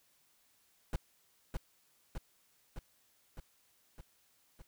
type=noise with echo; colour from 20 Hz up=brown; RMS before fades=-33 dBFS; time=0.93-0.96 s; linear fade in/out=2 ms; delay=610 ms; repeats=6; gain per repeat=-3 dB; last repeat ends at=4.62 s; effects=white hiss -71 dBFS RMS until 4.67 s